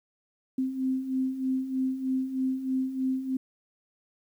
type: beating tone pair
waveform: sine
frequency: 259 / 262.2 Hz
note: C4 / C4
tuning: -17 / +4 cents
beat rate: 3.2 Hz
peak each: -33 / -27 dBFS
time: 0.58-3.37 s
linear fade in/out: 5 ms
effects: 10-bit